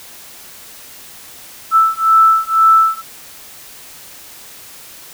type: beating tone pair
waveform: sine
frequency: 1318.5 / 1320.5 Hz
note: E6 / E6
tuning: 0 / +3 cents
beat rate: 2 Hz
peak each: -11 dBFS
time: 1.71-3.02 s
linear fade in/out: 50 ms
effects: white hiss -37 dBFS RMS until 5.13 s